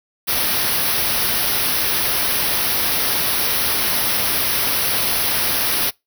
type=band-stop noise; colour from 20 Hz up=white; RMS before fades=-19 dBFS; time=0.27-5.91 s; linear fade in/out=20 ms; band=5900 to 9500 Hz; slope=96 dB/octave; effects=noise-tail reverb RT60 0.2 s tail -25 dB re dry